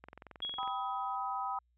click train, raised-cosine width 0.5 ms, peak -33 dBFS, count 15, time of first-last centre 0.04-0.676 s, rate 22 Hz
sine tone with exponential decay, 3322 Hz, G#7, in tune, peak -33 dBFS, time 0.42-1.16 s, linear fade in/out 5 ms, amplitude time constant 160 ms
sine chord, G augmented, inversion none, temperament equal with one note detuned, 784 / 987.8 / 1267 Hz, G5 / B5 / D#6, 0 / 0 / +31 cents, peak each -38 dBFS, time 0.58-1.59 s, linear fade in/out 5 ms
effects added 60 Hz sine -70 dBFS peak until 1.77 s

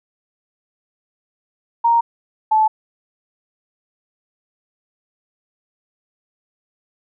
sine tone pair in turn, 932.3 / 868.9 Hz, A#5 / A5, 0 / -22 cents, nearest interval minor second, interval 122 cents, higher first, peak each -11 dBFS, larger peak neither, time 1.84-2.01 / 2.51-2.68 s, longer neither, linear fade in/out 10 ms, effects none

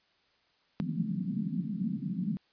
pink band-pass noise, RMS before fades -33 dBFS, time 0.8-2.37 s, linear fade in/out 0 ms, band 170 to 230 Hz, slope 48 dB/octave, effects white hiss -69 dBFS RMS until 2.52 s + resampled to 11025 Hz

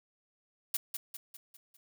blue noise with echo, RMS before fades -31 dBFS, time 0.74-0.77 s, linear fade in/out 5 ms, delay 200 ms, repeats 5, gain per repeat -6 dB, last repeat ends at 1.77 s, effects none

